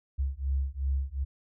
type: beating tone pair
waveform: sine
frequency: 66.7 / 69.4 Hz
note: C2 / C#2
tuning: +34 / +3 cents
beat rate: 2.7 Hz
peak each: -30 dBFS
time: 0.18-1.25 s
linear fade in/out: 20 ms
effects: none